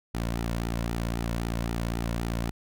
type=tone with flanger; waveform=sawtooth; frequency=57.6 Hz; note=A#1; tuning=20 cents flat; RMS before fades=-30 dBFS; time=0.14-2.51 s; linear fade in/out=10 ms; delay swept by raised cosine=1.8 to 2.53 ms; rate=3.8 Hz; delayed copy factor=-0.55; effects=none